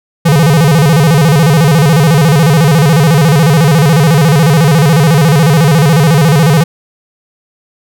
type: tone with vibrato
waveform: square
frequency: 153.4 Hz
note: D#3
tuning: 24 cents flat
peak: -5 dBFS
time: 0.25-6.64 s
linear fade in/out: 10 ms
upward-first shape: square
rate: 14 Hz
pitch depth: 160 cents each way
effects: none

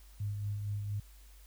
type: tone with tremolo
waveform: sine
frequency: 102.7 Hz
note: G#2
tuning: 19 cents flat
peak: -32 dBFS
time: 0.2-1 s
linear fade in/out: 5 ms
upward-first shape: sine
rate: 4.3 Hz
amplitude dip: 35%
effects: added 50 Hz sine -53 dBFS peak until 1.46 s + white hiss -63 dBFS RMS until 1.46 s

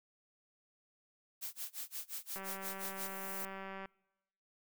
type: noise with tremolo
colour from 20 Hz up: blue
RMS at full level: -41 dBFS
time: 1.41-3.09 s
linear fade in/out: 20 ms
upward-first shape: sine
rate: 5.7 Hz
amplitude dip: 100%
type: noise with exponential growth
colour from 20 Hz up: violet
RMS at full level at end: -41 dBFS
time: 1.7-3.45 s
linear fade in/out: 1 ms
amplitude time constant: 380 ms
type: click train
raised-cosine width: 0.5 ms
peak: -31 dBFS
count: 290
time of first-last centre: 2.36-3.857 s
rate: 193 Hz
effects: noise-tail reverb RT60 1.0 s tail -26 dB re dry

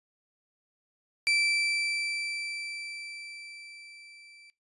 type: tone with level ramp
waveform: 30% pulse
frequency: 2333 Hz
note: D7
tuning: 12 cents flat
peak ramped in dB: -20 to -50 dBFS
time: 1.27-4.5 s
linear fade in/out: 0 ms
effects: noise-tail reverb RT60 0.2 s tail -20 dB re dry + resampled to 24000 Hz

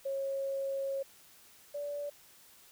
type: tone pair in turn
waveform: sine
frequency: 546 / 578.5 Hz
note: C#5 / D5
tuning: -26 / -26 cents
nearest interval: minor second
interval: 100 cents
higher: second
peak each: -32 / -35 dBFS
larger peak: first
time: 0.05-1.03 / 1.74-2.1 s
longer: first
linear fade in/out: 10 ms
effects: white hiss -59 dBFS RMS until 2.71 s

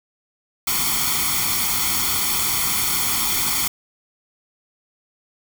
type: noise with comb filter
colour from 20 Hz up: white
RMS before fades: -21 dBFS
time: 0.67-3.68 s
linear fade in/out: 5 ms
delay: 0.9 ms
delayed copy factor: +0.8
effects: none

